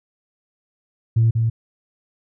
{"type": "tone with echo", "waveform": "sine", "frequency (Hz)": 113.8, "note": "A#2", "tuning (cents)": -41, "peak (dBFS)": -11, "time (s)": [1.16, 1.31], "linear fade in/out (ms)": 10, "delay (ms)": 190, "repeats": 1, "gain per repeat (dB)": -4, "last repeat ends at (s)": 1.5, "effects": ["tanh soft clip ceiling -9 dBFS"]}